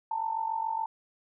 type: tone with amplitude modulation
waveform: sine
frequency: 895 Hz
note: A5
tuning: 29 cents sharp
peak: -25 dBFS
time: 0.11-0.86 s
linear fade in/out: 5 ms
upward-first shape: sine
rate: 47.1 Hz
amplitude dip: 75%
effects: none